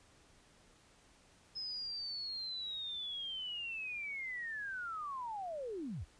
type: linear sweep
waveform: sine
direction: down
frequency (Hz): 5140 to 53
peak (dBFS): -39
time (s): 1.55-6.05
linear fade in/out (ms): 20
effects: pink hiss -65 dBFS RMS until 6.19 s + resampled to 22050 Hz